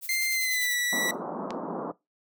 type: noise with tremolo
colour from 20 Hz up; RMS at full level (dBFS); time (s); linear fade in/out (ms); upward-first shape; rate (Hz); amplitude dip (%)
violet; -33; 0.01-0.76; 50; sine; 10; 70
type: tone with pitch glide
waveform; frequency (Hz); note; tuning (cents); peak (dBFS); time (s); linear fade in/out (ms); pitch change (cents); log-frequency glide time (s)
sawtooth; 2093 to 1952.8; C7 to B6; 0 to -20; -22; 0.09-1.11; 2; -120; 0.31-0.74
type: band-pass noise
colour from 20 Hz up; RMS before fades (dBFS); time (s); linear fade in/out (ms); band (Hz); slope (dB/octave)
pink; -34; 0.92-1.92; 10; 180 to 1200; 48
type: clicks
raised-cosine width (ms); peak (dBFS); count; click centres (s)
0.2; -26 / -19; 2; 1.094 / 1.506
effects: noise-tail reverb RT60 0.2 s tail -20 dB re dry